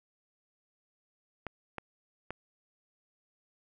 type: clicks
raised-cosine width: 0.5 ms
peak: -22 dBFS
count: 3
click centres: 1.467 / 1.783 / 2.306 s
effects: none